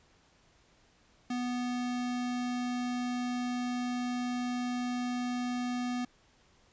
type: tone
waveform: square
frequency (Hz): 246.4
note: B3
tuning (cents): -4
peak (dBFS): -32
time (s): 1.3-6.05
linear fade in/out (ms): 5
effects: pink hiss -65 dBFS RMS until 6.72 s + resampled to 16000 Hz